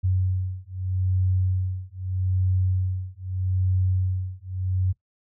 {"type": "beating tone pair", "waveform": "sine", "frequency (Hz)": [92.5, 93.3], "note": ["F#2", "F#2"], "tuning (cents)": [0, 15], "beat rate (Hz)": 0.8, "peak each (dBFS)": -25, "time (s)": [0.03, 4.93], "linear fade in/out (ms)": 20, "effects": ["noise-tail reverb RT60 0.1 s tail -17 dB re dry"]}